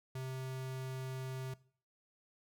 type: tone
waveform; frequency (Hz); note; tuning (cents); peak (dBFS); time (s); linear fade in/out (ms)
square; 130.81; C3; 0; -40; 0.15-1.54; 5
effects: noise-tail reverb RT60 0.5 s tail -20 dB re dry